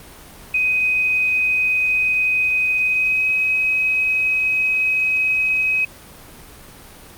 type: tone with pitch glide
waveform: sine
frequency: 2509 to 2535 Hz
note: D#7 to D#7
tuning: +14 to +32 cents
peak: -15 dBFS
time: 0.54-5.85 s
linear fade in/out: 5 ms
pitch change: +18 cents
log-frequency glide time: 2.86-3.26 s
effects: pink hiss -41 dBFS RMS until 7.17 s + Opus 32 kbps